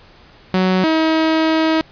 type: tone pair in turn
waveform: sawtooth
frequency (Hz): 186 / 319.1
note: F#3 / D#4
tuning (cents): +9 / +44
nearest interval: major sixth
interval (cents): 935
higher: second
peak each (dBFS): -9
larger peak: neither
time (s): 0.54-0.84 / 0.84-1.81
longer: second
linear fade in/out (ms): 0
effects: pink hiss -46 dBFS RMS until 1.91 s + resampled to 11025 Hz